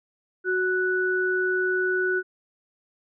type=tone pair together; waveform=sine; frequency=370 / 1480 Hz; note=F#4 / F#6; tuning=0 / 0 cents; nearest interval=2 octaves; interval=2400 cents; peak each=-24 dBFS; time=0.44-2.23 s; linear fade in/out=50 ms; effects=none